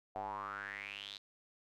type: tone with band-pass filter sweep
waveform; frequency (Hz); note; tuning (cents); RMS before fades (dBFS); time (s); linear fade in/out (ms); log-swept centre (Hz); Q
square; 50.1; G1; +38; -44; 0.15-1.18; 10; 710 to 4000; 7.5
effects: none